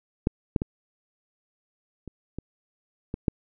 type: clicks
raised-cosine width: 3 ms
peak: -8 / -9 / -14 / -25 / -20 / -17 / -8 dBFS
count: 7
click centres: 0.271 / 0.562 / 0.619 / 2.077 / 2.386 / 3.141 / 3.282 s
effects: none